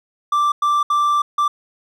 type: tone bursts at uneven times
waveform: triangle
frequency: 1174.7 Hz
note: D6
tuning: in tune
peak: -12 dBFS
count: 4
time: 0.32-0.52 / 0.62-0.83 / 0.9-1.22 / 1.38-1.48 s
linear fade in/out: 5 ms
effects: none